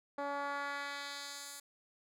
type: tone with band-pass filter sweep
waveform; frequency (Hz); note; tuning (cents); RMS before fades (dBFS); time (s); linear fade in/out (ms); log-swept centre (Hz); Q
10% pulse; 283.6; C#4; +40; -41; 0.18-1.6; 5; 610 to 10000; 1
effects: none